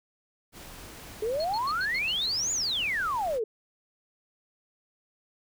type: noise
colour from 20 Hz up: pink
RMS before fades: -45 dBFS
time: 0.52-3.4 s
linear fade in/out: 50 ms
type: exponential two-way sweep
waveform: sine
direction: up then down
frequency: 415.3 to 7100 to 415.3 Hz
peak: -26 dBFS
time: 1.22-3.44 s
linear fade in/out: 5 ms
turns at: 2.52 s
type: tone bursts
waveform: sine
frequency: 4305 Hz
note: C8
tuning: 49 cents sharp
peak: -34 dBFS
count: 7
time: 1.4-2.26 s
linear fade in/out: 2 ms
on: 44 ms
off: 92 ms
effects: none